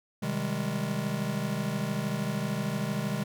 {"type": "chord", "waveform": "square", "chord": "Ab major seventh", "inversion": "first", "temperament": "just", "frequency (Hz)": [129.78, 155.74, 194.67, 207.7], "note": ["C3", "Eb3", "G3", "Ab3"], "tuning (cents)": [-14, 2, -12, 0], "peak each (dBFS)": [-36, -35, -36, -34], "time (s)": [0.22, 3.24], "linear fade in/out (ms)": 10, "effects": []}